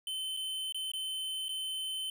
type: tone with dropouts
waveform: square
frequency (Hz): 3066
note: G7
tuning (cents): -39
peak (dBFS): -35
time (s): 0.07-2.1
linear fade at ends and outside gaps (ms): 2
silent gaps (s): 0.367-0.371 / 0.724-0.745 / 0.917-0.935 / 1.484-1.491
effects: none